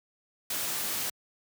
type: noise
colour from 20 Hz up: white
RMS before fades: -32 dBFS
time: 0.5-1.1 s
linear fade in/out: 5 ms
effects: high-pass 100 Hz 12 dB/octave